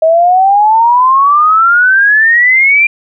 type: exponential sweep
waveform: sine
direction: up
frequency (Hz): 632 to 2400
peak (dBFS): -4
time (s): 0.02-2.87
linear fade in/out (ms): 5
effects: none